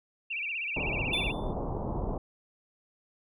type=tone with vibrato; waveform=sine; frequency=2523 Hz; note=D#7; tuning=23 cents sharp; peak=-31 dBFS; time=0.3-1.32 s; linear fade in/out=10 ms; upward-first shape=sine; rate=16 Hz; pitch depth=170 cents each way
type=low-pass noise; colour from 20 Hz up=pink; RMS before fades=-33 dBFS; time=0.76-2.18 s; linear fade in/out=5 ms; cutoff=1000 Hz; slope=48 dB/octave
type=tone with exponential decay; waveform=triangle; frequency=3520 Hz; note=A7; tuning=in tune; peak=-24 dBFS; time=1.13-1.53 s; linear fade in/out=5 ms; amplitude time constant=86 ms
effects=none